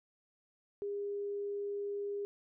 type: tone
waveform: sine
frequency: 405.4 Hz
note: G#4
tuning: 42 cents flat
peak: -35 dBFS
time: 0.82-2.25 s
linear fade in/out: 0 ms
effects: none